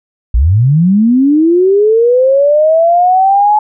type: linear sweep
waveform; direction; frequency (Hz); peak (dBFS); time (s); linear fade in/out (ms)
sine; up; 50.9 to 854; -5; 0.34-3.59; 5
effects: none